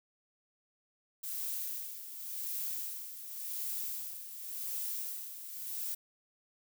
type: noise with tremolo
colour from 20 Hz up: violet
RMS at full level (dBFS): -37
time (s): 1.23-5.95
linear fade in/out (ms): 10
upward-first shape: sine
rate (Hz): 0.9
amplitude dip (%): 65
effects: none